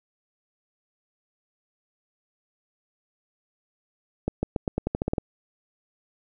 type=accelerating click train; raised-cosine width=2 ms; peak=-11 dBFS; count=11; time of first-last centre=4.28-5.182 s; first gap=150 ms; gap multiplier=0.88; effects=none